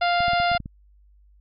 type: harmonic tone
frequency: 698.5 Hz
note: F5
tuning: in tune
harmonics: 1 / 2 / 3 / 4 / 5 / 6 / 7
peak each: -20 / -26 / -30 / -32 / -34 / -36 / -37 dBFS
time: 0.01-0.58 s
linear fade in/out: 10 ms
type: clicks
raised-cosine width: 5 ms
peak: -22 dBFS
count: 8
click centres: 0.205 / 0.282 / 0.334 / 0.401 / 0.516 / 0.55 / 0.603 / 0.659 s
effects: added 50 Hz sine -52 dBFS peak until 1.4 s